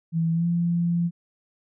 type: tone with pitch glide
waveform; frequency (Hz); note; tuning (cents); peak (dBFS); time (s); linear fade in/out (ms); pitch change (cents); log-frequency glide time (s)
sine; 164.5 to 171.39; E3 to F3; -3 to -32; -20; 0.12-1.11; 50; +71; 0.33-0.46
effects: none